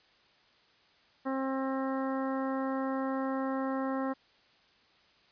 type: harmonic tone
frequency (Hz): 266.4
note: C4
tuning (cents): +31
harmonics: 1 / 2 / 3 / 4 / 5 / 6 / 7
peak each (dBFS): -32 / -36 / -40 / -40 / -43 / -49 / -48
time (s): 1.25-4.14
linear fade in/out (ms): 20
effects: white hiss -64 dBFS RMS until 5.31 s + resampled to 11025 Hz